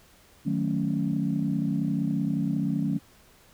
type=chord; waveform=sine; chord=D# half-diminished seventh; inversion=none; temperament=equal with one note detuned; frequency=154.31 / 185 / 220 / 277.2 Hz; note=D#3 / F#3 / A3 / C#4; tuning=-14 / 0 / 0 / 0 cents; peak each=-29 dBFS; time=0.45-2.99 s; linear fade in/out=20 ms; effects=tanh soft clip ceiling -15 dBFS + pink hiss -57 dBFS RMS until 3.53 s